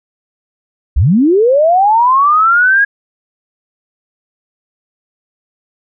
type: linear sweep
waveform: sine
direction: up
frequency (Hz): 49 to 1661.2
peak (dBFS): -6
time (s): 0.96-2.85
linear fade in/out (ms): 10
effects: none